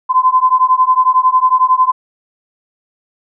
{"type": "beating tone pair", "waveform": "sine", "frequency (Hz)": [1019, 1030], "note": ["C6", "C6"], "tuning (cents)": [-46, -28], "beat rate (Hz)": 11, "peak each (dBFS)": -11, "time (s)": [0.09, 1.92], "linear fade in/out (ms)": 20, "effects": []}